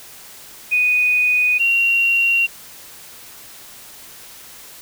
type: tone pair in turn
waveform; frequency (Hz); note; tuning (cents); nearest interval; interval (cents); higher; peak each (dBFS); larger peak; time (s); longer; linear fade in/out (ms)
sine; 2482 / 2753; D#7 / F7; -5 / -25; major second; 180; second; -13; neither; 0.71-1.59 / 1.59-2.47; neither; 20
effects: white hiss -40 dBFS RMS until 4.81 s